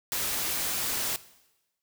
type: noise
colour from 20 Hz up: white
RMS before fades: -30 dBFS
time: 0.12-1.16 s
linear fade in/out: 0 ms
effects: noise-tail reverb RT60 1.0 s tail -18 dB re dry